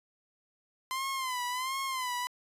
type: tone with vibrato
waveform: sawtooth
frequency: 1030 Hz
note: C6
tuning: 28 cents flat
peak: -28 dBFS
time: 0.91-2.27 s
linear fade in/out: 0 ms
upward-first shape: sine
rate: 1.4 Hz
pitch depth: 88 cents each way
effects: resampled to 32000 Hz